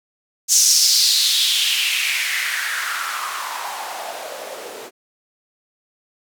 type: noise with band-pass filter sweep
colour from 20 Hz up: blue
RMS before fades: -20 dBFS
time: 0.48-4.91 s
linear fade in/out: 50 ms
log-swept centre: 6400 to 420 Hz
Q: 3.8
effects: none

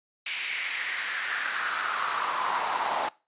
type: noise with high-pass filter sweep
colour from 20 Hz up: brown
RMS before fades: -30 dBFS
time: 0.26-3.09 s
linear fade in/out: 5 ms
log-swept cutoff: 2500 to 810 Hz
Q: 3.7
effects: noise-tail reverb RT60 0.3 s tail -22 dB re dry + resampled to 8000 Hz

